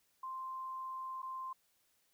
sine tone with dropouts, 1046 Hz, C6, 1 cent flat, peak -40 dBFS, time 0.23-1.53 s, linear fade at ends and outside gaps 5 ms, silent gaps 1.22-1.228 s, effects white hiss -75 dBFS RMS until 2.13 s

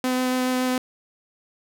sawtooth tone with vibrato, 254.3 Hz, C4, 49 cents flat, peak -17 dBFS, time 0.04-0.78 s, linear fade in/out 2 ms, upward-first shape sine, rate 7.1 Hz, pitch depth 8 cents each way, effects none

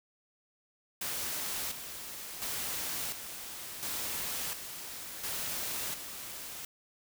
white noise with tremolo, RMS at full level -36 dBFS, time 1.01-6.65 s, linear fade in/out 5 ms, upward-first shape square, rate 0.71 Hz, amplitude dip 55%, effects none

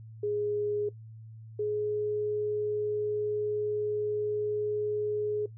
sine tone pair in turn, 415.3 / 420.4 Hz, G#4 / G#4, 0 / +21 cents, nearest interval unison, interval 21 cents, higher second, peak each -27 / -27 dBFS, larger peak neither, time 0.23-0.89 / 1.59-5.46 s, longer second, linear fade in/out 5 ms, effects noise-tail reverb RT60 0.1 s tail -19 dB re dry + added 111 Hz sine -44 dBFS peak until 5.57 s

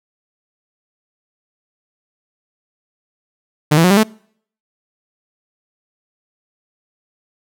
sawtooth tone with pitch steps, 150.7 / 165.29 / 181.3 / 198.85 / 218.1 Hz, D3 / E3 / F#3 / G3 / A3, +45 / +5 / -35 / +25 / -15 cents, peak -5 dBFS, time 3.71-4.035 s, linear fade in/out 10 ms, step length 65 ms, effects noise-tail reverb RT60 0.6 s tail -26 dB re dry

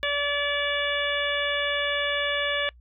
harmonic tone, 576 Hz, D5, 34 cents flat, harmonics 1 / 2 / 3 / 4 / 5 / 6, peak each -29 / -34 / -28 / -32 / -32 / -31 dBFS, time 0.03-2.69 s, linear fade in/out 0 ms, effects noise-tail reverb RT60 0.1 s tail -25 dB re dry + added 60 Hz sine -49 dBFS peak until 2.8 s

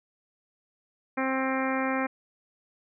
harmonic tone, 264.1 Hz, C4, 16 cents sharp, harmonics 1 / 2 / 3 / 4 / 5 / 6 / 7 / 8 / 9, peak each -29 / -32 / -34 / -35 / -36 / -37 / -37 / -38 / -39 dBFS, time 1.17-2.07 s, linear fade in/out 10 ms, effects none

